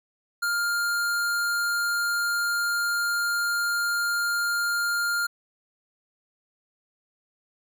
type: tone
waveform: square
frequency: 1404 Hz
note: F6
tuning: 9 cents sharp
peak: -24 dBFS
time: 0.42-5.27 s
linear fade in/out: 10 ms
effects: none